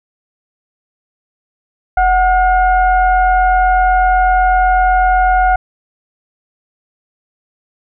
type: tone with frequency modulation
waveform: sine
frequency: 740 Hz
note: F#5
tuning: in tune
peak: -8 dBFS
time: 1.97-5.56 s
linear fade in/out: 5 ms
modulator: 696 Hz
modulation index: 0.77
effects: none